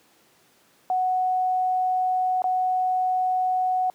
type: tone with dropouts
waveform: sine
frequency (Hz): 740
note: F#5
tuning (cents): 0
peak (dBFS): -20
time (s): 0.9-3.9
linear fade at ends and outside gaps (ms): 1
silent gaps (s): 2.42-2.441
effects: pink hiss -59 dBFS RMS until 3.94 s + high-pass 200 Hz 12 dB/octave